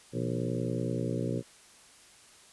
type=harmonic tone with a mistuned harmonic; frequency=60.5 Hz; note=B1; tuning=35 cents flat; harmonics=2 / 3 / 4 / 5 / 6 / 7 / 8 / 9; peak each=-34 / -36 / -37 / -38 / -39 / -39 / -40 / -41 dBFS; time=0.12-1.43 s; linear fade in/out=50 ms; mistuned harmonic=3; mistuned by=-100 cents; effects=white hiss -56 dBFS RMS until 2.52 s + resampled to 24000 Hz